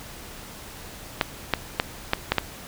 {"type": "clicks", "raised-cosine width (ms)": 0.3, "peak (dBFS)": -3, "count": 6, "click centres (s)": [1.212, 1.537, 1.799, 2.134, 2.32, 2.383], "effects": ["pink hiss -41 dBFS RMS until 2.67 s"]}